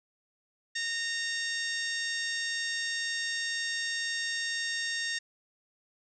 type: harmonic tone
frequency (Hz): 922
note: A#5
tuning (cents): -19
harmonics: 2 / 3 / 4 / 5 / 6 / 7 / 8 / 9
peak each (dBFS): -33 / -43 / -38 / -43 / -38 / -43 / -47 / -49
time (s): 0.75-5.19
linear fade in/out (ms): 10
effects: none